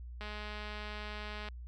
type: click train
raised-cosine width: 0.3 ms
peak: -28 dBFS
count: 269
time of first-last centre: 0.21-1.486 s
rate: 210 Hz
effects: added 60 Hz sine -43 dBFS peak until 1.67 s